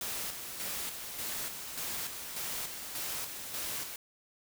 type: noise with tremolo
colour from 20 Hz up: white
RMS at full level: -37 dBFS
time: 0.01-3.96 s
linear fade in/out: 2 ms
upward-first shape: square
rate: 1.7 Hz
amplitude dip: 45%
effects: none